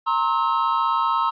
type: tone cluster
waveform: triangle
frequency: 928 / 1064 / 1294 Hz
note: A#5 / C6 / E6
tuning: -8 / +29 / -32 cents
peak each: -21 dBFS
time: 0.06-1.31 s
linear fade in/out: 20 ms
effects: resampled to 11025 Hz